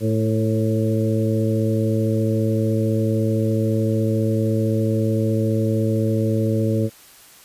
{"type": "harmonic tone with a mistuned harmonic", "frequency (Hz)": 110, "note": "A2", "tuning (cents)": 0, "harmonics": [1, 2, 3, 4, 5], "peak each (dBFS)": [-20, -23, -25, -26, -27], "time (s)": [0, 6.9], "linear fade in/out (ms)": 50, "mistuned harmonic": 4, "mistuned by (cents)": 24, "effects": ["white hiss -47 dBFS RMS until 7.44 s", "resampled to 32000 Hz"]}